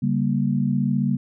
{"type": "chord", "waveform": "sine", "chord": "G diminished", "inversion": "second", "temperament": "just", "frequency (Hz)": [141.12, 196, 235.2], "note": ["Db3", "G3", "Bb3"], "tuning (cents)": [31, 0, 16], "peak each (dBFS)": -23, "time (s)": [0.02, 1.17], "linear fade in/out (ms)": 10, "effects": []}